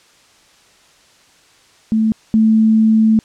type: tone pair in turn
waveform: sine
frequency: 220 / 220 Hz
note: A3 / A3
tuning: 0 / 0 cents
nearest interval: unison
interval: 0 cents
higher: neither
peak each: -11 / -8 dBFS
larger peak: second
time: 1.92-2.12 / 2.34-3.19 s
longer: second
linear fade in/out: 0 ms
effects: white hiss -50 dBFS RMS until 3.24 s + low-pass 7000 Hz 12 dB/octave